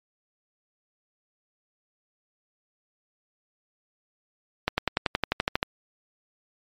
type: accelerating click train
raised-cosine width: 0.3 ms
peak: -6 dBFS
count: 12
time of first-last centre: 4.68-5.629 s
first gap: 100 ms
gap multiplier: 0.97
effects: MP3 64 kbps